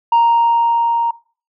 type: tone with level ramp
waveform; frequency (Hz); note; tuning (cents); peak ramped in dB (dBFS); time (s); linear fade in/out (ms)
sine; 932.3; A#5; 0; -6 to -13; 0.12-1.11; 5
effects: noise-tail reverb RT60 0.4 s tail -21 dB re dry + tanh soft clip ceiling -7 dBFS